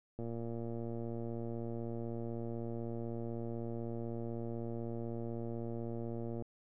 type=click train; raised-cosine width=2 ms; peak=-29 dBFS; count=724; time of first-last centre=0.19-6.423 s; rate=116 Hz; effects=none